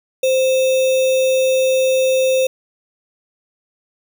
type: tone with sample-and-hold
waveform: sine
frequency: 522 Hz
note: C5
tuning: 4 cents flat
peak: -12 dBFS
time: 0.23-2.47 s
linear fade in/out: 5 ms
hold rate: 3150 Hz
effects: none